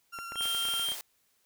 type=tone with vibrato; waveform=35% pulse; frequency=1374 Hz; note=F6; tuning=29 cents flat; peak=-37 dBFS; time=0.12-0.86 s; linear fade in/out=20 ms; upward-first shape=sine; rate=12 Hz; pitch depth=13 cents each way
type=clicks; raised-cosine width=0.5 ms; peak=-27 dBFS; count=12; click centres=0.188 / 0.321 / 0.357 / 0.409 / 0.456 / 0.548 / 0.653 / 0.686 / 0.739 / 0.796 / 0.887 / 0.919 s
type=tone; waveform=square; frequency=3182 Hz; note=G7; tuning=25 cents sharp; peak=-30 dBFS; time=0.35-0.96 s; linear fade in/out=50 ms
type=high-pass noise; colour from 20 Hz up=white; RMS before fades=-41 dBFS; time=0.42-1.01 s; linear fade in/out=0 ms; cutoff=370 Hz; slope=24 dB/octave
effects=white hiss -71 dBFS RMS until 1.45 s